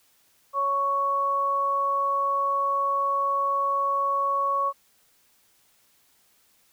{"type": "tone pair together", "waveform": "sine", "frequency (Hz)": [556, 1112], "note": ["C#5", "C#6"], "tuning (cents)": [5, 5], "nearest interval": "octave", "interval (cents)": 1200, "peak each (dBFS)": [-31, -22], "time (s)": [0.53, 4.73], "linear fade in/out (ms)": 50, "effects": ["white hiss -63 dBFS RMS until 6.72 s"]}